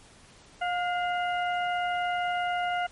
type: harmonic tone with a mistuned harmonic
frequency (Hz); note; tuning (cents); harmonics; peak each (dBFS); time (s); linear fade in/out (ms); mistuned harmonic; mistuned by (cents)
712; F5; +33; 1 / 2 / 3 / 4; -27 / -33 / -37 / -39; 0.61-2.87; 10; 3; -57
effects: pink hiss -54 dBFS RMS until 2.91 s + MP3 48 kbps